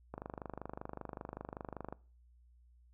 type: click train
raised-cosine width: 1 ms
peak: -28 dBFS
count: 46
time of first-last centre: 0.14-1.926 s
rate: 25.2 Hz
effects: noise-tail reverb RT60 0.4 s tail -21 dB re dry + added 60 Hz sine -61 dBFS peak until 2.93 s